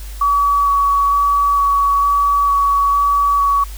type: tone with vibrato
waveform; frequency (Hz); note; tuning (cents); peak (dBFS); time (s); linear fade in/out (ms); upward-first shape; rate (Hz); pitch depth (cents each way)
sine; 1134; C#6; +39; -11; 0.21-3.64; 5; square; 1.1; 8
effects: added 50 Hz sine -27 dBFS peak until 3.77 s + white hiss -39 dBFS RMS until 3.77 s